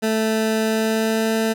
20% pulse tone with pitch glide, 220 to 222.4 Hz, A3 to A3, 0 to +19 cents, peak -13 dBFS, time 0.02-1.54 s, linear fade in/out 20 ms, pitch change +19 cents, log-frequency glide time 0.63-1.34 s, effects none

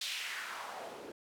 white noise with band-pass filter sweep, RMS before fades -42 dBFS, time 0.01-1.12 s, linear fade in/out 5 ms, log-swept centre 3800 to 340 Hz, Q 2, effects none

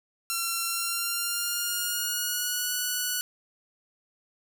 5% pulse tone with pitch glide, 1361 to 1475.6 Hz, F6 to F#6, -45 to -5 cents, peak -16 dBFS, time 0.3-3.21 s, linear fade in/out 0 ms, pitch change +140 cents, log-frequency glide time 0.66-2.73 s, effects none

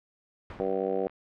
pink noise with exponential decay, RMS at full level -39 dBFS, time 0.5-0.93 s, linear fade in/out 1 ms, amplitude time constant 93 ms
click train, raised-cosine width 0.3 ms, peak -34 dBFS, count 34, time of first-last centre 0.59-1.096 s, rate 65.2 Hz
harmonic tone, 96 Hz, G2, 36 cents flat, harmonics 2 / 3 / 4 / 5 / 6 / 7 / 8, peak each -38 / -37 / -32 / -30 / -35 / -37 / -38 dBFS, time 0.6-1.07 s, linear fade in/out 0 ms
effects low-pass 2000 Hz 12 dB/octave

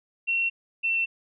sine tone pair in turn, 2723 / 2696 Hz, F7 / E7, -44 / +38 cents, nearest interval unison, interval 18 cents, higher first, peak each -22 dBFS, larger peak neither, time 0.27-0.5 / 0.83-1.06 s, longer neither, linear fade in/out 20 ms, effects none

